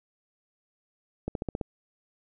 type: accelerating click train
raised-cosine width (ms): 2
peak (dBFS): -17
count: 6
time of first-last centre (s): 1.28-1.612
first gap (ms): 72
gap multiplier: 0.96
effects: none